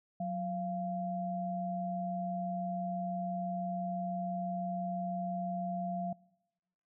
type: tone pair together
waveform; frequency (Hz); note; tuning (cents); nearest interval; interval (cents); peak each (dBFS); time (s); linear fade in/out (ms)
sine; 183.02 / 691; F#3 / F5; -19 / -19; octave + major seventh; 2300; -36 / -36; 0.2-6.13; 5
effects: noise-tail reverb RT60 1.0 s tail -24 dB re dry